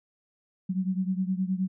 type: beating tone pair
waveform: sine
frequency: 184.5 / 194.1 Hz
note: F#3 / G3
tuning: -5 / -17 cents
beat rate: 9.6 Hz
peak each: -27 / -30 dBFS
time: 0.69-1.68 s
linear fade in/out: 10 ms
effects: none